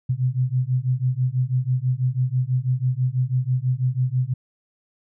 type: beating tone pair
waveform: sine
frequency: 124.5 / 130.6 Hz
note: B2 / C3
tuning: +14 / -3 cents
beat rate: 6.1 Hz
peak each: -22 dBFS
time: 0.09-4.34 s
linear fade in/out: 10 ms
effects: none